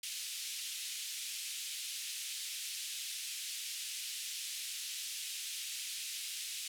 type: band-pass noise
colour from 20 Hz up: pink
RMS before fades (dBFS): -42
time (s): 0.03-6.68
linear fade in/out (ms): 5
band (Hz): 2700 to 12000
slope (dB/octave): 24
effects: none